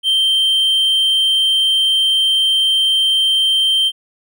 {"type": "tone", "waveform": "triangle", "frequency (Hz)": 3136, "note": "G7", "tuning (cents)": 0, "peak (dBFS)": -10, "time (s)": [0.03, 3.92], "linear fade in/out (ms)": 50, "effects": []}